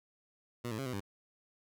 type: tone with pitch steps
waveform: 15% pulse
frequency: 120.4 / 109 / 135.7 / 126.5 / 99.5 Hz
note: B2 / A2 / C#3 / B2 / G2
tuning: -44 / -16 / -36 / +42 / +26 cents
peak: -30 dBFS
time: 0.64-1.005 s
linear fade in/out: 10 ms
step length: 73 ms
effects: none